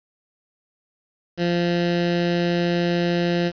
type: tone with notch filter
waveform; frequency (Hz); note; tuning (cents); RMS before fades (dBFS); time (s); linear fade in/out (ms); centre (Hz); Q
15% pulse; 173.3; F3; -13; -21; 1.37-3.52; 50; 1000; 1
effects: resampled to 11025 Hz + 7-bit